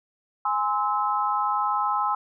sine chord, Ab augmented, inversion none, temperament just, 830.6 / 1038.3 / 1297.8 Hz, Ab5 / C6 / E6, 0 / -14 / -27 cents, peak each -26 dBFS, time 0.45-2.15 s, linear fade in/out 5 ms, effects none

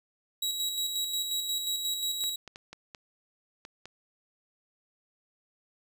sawtooth tone with tremolo, 3868 Hz, B7, 37 cents flat, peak -25 dBFS, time 0.42-2.36 s, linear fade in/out 5 ms, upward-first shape square, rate 5.6 Hz, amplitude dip 40%
clicks, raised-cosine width 0.2 ms, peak -26 dBFS, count 7, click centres 2.239 / 2.477 / 2.559 / 2.73 / 2.948 / 3.651 / 3.856 s
effects none

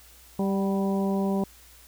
harmonic tone with a mistuned harmonic, 196 Hz, G3, in tune, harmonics 1 / 2 / 3 / 4 / 5, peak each -24 / -30 / -34 / -36 / -38 dBFS, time 0.39-1.44 s, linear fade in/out 2 ms, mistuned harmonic 4, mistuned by -34 cents, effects added 60 Hz sine -55 dBFS peak until 1.87 s + white hiss -53 dBFS RMS until 1.87 s

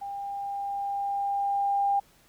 sine tone with level ramp, 800 Hz, G5, 35 cents sharp, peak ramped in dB -33 to -21 dBFS, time 0.01-2 s, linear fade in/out 10 ms, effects pink hiss -60 dBFS RMS until 2.28 s

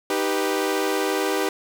sawtooth chord, Eb augmented, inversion none, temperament equal, 311.1 / 392 / 493.9 Hz, Eb4 / G4 / B4, 0 / 0 / 0 cents, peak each -23 / -20 / -23 dBFS, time 0.1-1.49 s, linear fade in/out 2 ms, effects none

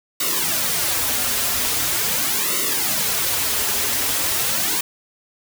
white noise with flanger, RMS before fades -21 dBFS, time 0.2-4.81 s, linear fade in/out 5 ms, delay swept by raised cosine 1.2 to 6.3 ms, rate 0.42 Hz, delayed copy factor -1, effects none

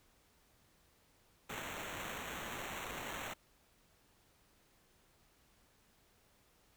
white noise with sample-and-hold, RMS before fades -44 dBFS, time 1.49-3.34 s, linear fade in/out 10 ms, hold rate 4900 Hz, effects pink hiss -70 dBFS RMS until 6.76 s

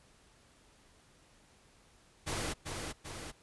pink noise with echo, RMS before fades -36 dBFS, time 2.26-2.54 s, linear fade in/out 20 ms, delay 390 ms, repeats 2, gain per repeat -4 dB, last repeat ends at 3.32 s, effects pink hiss -64 dBFS RMS until 3.42 s + resampled to 24000 Hz

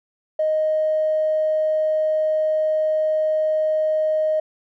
triangle tone with tanh clipping, 622.3 Hz, D#5, in tune, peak -17 dBFS, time 0.39-4.4 s, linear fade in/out 5 ms, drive 4 dB, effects none

